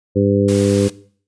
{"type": "harmonic tone", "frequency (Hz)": 100, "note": "G2", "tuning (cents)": 35, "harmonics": [1, 2, 3, 4, 5], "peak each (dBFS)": [-18, -18, -18, -18, -18], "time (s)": [0.15, 0.89], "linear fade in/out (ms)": 20}
{"type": "noise", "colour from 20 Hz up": "white", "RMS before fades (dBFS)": -28, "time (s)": [0.48, 0.9], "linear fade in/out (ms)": 5}
{"effects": ["noise-tail reverb RT60 0.5 s tail -19 dB re dry", "resampled to 22050 Hz"]}